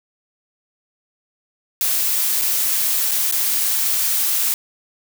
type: noise with dropouts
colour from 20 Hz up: blue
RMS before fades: -19 dBFS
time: 1.81-4.54 s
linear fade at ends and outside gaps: 1 ms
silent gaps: 2.414-2.418 / 3.111-3.115 / 3.313-3.323 s
effects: none